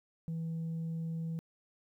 sine tone, 163.7 Hz, E3, 12 cents flat, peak -32 dBFS, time 0.28-1.39 s, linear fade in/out 0 ms, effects tanh soft clip ceiling -33 dBFS + 12-bit

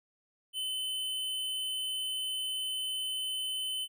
square tone, 3041 Hz, F#7, 47 cents sharp, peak -33 dBFS, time 0.53-3.88 s, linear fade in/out 50 ms, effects none

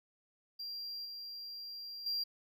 triangle tone with level steps, 4753 Hz, D8, 20 cents sharp, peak -39 / -42 / -32 dBFS, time 0.59-2.24 s, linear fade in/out 10 ms, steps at 1.05 / 2.06 s, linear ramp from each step 5 ms, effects none

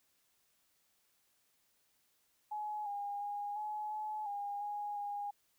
sine tone with pitch steps, 844 / 812 / 819 / 847 / 854 / 812 / 826 / 817 Hz, G#5 / G#5 / G#5 / G#5 / G#5 / G#5 / G#5 / G#5, +28 / -39 / -24 / +34 / +48 / -39 / -10 / -29 cents, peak -37 dBFS, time 2.51-5.31 s, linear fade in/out 10 ms, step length 350 ms, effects white hiss -75 dBFS RMS until 5.58 s

